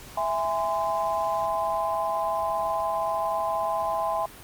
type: chord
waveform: sine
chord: E augmented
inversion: none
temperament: just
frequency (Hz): 659.3 / 824.1 / 1030.1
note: E5 / G#5 / B#5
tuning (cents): 0 / -14 / -27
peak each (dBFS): -28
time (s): 0.17-4.26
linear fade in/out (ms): 5
effects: pink hiss -45 dBFS RMS until 4.43 s + Opus 48 kbps